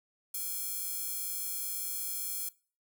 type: tone with high-pass filter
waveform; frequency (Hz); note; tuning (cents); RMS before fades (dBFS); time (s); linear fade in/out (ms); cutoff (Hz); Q
square; 474.5; A#4; +31; -36; 0.34-2.49; 5; 11000; 0.81
effects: noise-tail reverb RT60 0.4 s tail -22 dB re dry